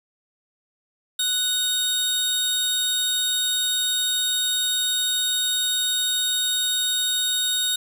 sawtooth tone pair together, 1480 / 3727 Hz, F#6 / A#7, 0 / -1 cents, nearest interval octave + major third, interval 1599 cents, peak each -29 / -18 dBFS, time 1.19-7.76 s, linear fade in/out 5 ms, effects none

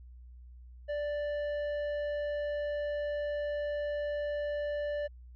sine tone with tanh clipping, 587 Hz, D5, 1 cent flat, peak -33 dBFS, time 0.88-5.08 s, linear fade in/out 20 ms, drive 9 dB, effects added 61 Hz sine -48 dBFS peak until 5.35 s

